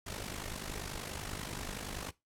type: noise with amplitude modulation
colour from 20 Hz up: pink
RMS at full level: -38 dBFS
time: 0.06-2.11 s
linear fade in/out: 10 ms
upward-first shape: sine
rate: 50.4 Hz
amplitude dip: 70%
effects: noise-tail reverb RT60 0.2 s tail -19 dB re dry + low-pass 12000 Hz 12 dB/octave